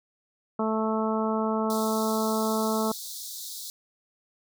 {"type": "harmonic tone", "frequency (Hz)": 219.4, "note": "A3", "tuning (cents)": -5, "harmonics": [1, 2, 3, 4, 5, 6], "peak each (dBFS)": [-27, -30, -32, -33, -34, -35], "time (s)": [0.59, 2.92], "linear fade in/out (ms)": 5}
{"type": "high-pass noise", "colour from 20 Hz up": "pink", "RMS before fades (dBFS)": -38, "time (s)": [1.7, 3.7], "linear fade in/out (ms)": 0, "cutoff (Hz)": 3600, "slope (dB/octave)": 96}
{"effects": []}